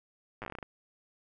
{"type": "slowing click train", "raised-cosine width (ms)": 0.5, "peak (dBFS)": -25, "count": 11, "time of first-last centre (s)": [0.42, 0.628], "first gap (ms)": 8, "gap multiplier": 1.2, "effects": []}